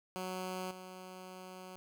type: tone with level steps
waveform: 10% pulse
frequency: 185 Hz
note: F#3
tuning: in tune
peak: -30 / -39 dBFS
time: 0.16-1.76 s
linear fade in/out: 0 ms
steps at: 0.71 s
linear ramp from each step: 2 ms
effects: none